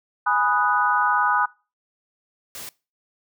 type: chord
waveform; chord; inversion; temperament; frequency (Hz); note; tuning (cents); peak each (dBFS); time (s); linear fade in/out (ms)
sine; G# minor seventh; none; equal; 830.6 / 987.8 / 1244.5 / 1480; G#5 / B5 / D#6 / F#6; 0 / 0 / 0 / 0; -24 / -23 / -22 / -23; 0.26-1.46; 10
type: noise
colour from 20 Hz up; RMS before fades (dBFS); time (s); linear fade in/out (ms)
white; -36; 2.55-2.69; 0
effects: noise-tail reverb RT60 0.3 s tail -22 dB re dry